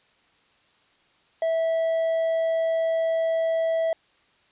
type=tone; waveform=triangle; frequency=654 Hz; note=E5; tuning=14 cents flat; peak=-19 dBFS; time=1.42-3.93 s; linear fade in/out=2 ms; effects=white hiss -62 dBFS RMS until 4.51 s + resampled to 8000 Hz